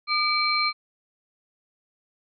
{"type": "tone cluster", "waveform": "sine", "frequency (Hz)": [1208, 2310, 4163], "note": ["D6", "D7", "C8"], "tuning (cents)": [48, -29, -10], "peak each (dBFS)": -25, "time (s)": [0.07, 0.73], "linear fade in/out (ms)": 50, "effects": []}